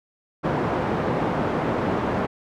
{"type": "band-pass noise", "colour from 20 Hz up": "pink", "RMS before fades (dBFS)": -24, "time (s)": [0.43, 2.27], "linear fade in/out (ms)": 20, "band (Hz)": [150, 1100], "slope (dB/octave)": 12, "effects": []}